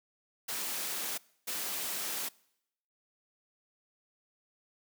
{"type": "noise bursts at uneven times", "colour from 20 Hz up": "white", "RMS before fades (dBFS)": -36, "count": 2, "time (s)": [[0.48, 1.18], [1.47, 2.29]], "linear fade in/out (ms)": 10, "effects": ["noise-tail reverb RT60 0.8 s tail -24 dB re dry", "high-pass 200 Hz 12 dB/octave"]}